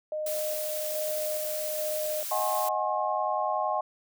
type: tone with tremolo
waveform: sine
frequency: 614 Hz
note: D#5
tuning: 23 cents flat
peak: -29 dBFS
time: 0.12-2.23 s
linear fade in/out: 2 ms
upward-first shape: square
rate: 1.2 Hz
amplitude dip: 25%
type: noise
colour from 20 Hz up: blue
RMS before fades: -35 dBFS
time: 0.26-2.69 s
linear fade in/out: 5 ms
type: chord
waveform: sine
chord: Ab dominant seventh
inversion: second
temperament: equal with one note detuned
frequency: 622.3 / 740 / 830.6 / 1073.4 Hz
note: Eb5 / Gb5 / Ab5 / C6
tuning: 0 / 0 / 0 / +44 cents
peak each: -31 dBFS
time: 2.31-3.81 s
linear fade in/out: 5 ms
effects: none